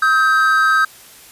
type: tone pair together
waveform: triangle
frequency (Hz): 1275 / 1571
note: D#6 / G6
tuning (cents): +42 / +3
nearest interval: major third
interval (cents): 361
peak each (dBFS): -12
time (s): 0.02-0.85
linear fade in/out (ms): 5
effects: white hiss -42 dBFS RMS until 1.31 s + resampled to 32000 Hz